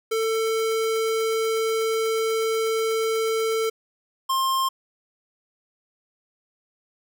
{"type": "tone pair in turn", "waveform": "square", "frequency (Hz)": [445.9, 1060.5], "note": ["A4", "C6"], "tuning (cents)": [23, 23], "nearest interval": "octave + minor third", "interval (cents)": 1500, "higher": "second", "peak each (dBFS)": [-22, -21], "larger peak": "second", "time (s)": [[0.11, 3.7], [4.29, 4.69]], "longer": "first", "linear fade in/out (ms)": 10, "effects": []}